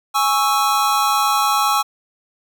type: chord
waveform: square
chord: C# minor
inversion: second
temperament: equal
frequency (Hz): 830.6 / 1108.7 / 1318.5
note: G#5 / C#6 / E6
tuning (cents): 0 / 0 / 0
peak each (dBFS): -20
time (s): 0.14-1.83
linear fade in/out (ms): 20
effects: none